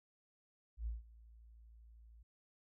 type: tone with ADSR envelope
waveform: sine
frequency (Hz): 56.4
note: A1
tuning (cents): +44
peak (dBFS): -36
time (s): 0.77-2.23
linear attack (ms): 94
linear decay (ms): 160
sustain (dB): -21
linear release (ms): 6
effects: none